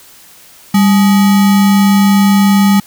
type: tone with sample-and-hold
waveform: sine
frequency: 198.6 Hz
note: G3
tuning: 23 cents sharp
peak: -5 dBFS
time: 0.74-2.8 s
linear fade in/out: 5 ms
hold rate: 1050 Hz
effects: white hiss -40 dBFS RMS until 2.86 s